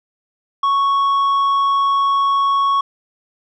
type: tone with tanh clipping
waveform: sine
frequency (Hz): 1108.7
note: C#6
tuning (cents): 0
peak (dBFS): -14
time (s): 0.63-2.81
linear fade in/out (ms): 5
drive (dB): 5
effects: none